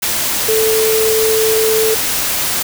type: tone in noise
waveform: sine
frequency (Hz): 440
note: A4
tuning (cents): 0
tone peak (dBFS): -12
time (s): 0.48-1.95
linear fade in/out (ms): 10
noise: white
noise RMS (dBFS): -17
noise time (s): 0.02-2.63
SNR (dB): +2
effects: none